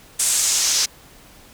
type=noise with band-pass filter sweep; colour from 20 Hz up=pink; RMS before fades=-19 dBFS; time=0.19-0.86 s; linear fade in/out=10 ms; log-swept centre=8400 to 5500 Hz; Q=2.3; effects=pink hiss -47 dBFS RMS until 1.53 s